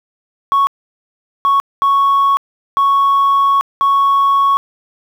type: tone bursts at uneven times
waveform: sine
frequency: 1108.7 Hz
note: C#6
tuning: in tune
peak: -7 dBFS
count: 5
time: 0.52-0.67 / 1.45-1.6 / 1.82-2.37 / 2.77-3.61 / 3.81-4.57 s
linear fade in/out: 0 ms
effects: tanh soft clip ceiling -7 dBFS + 7-bit